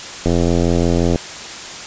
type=click train; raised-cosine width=2 ms; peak=-3 dBFS; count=78; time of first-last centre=0.26-1.158 s; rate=85.7 Hz; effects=white hiss -30 dBFS RMS until 1.86 s + resampled to 16000 Hz